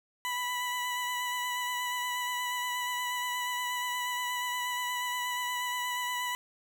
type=tone with vibrato; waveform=20% pulse; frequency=987.8 Hz; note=B5; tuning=in tune; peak=-26 dBFS; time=0.25-6.35 s; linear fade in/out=0 ms; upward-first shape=sine; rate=8.4 Hz; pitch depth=17 cents each way; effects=none